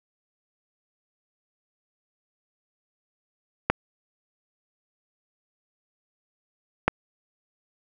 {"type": "clicks", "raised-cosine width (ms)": 0.5, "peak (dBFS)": -3, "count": 2, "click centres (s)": [3.7, 6.88], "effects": []}